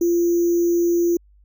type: tone with sample-and-hold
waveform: sine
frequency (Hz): 344.1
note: F4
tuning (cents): -26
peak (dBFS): -15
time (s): 0.01-1.17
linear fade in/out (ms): 5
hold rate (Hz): 6300
effects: added 50 Hz sine -50 dBFS peak until 1.44 s